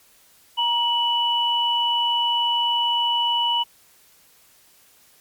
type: tone pair together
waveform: sine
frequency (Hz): 943.4 / 2959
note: A#5 / F#7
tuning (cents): +20 / -1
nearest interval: octave + minor sixth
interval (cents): 1979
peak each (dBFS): -22 / -20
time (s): 0.57-3.64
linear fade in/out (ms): 20
effects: white hiss -55 dBFS RMS until 5.2 s + MP3 96 kbps